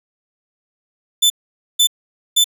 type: tone bursts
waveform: sawtooth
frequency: 3520 Hz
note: A7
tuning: in tune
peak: -7 dBFS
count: 3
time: 1.22-2.443 s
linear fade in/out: 10 ms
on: 81 ms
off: 490 ms
effects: 8-bit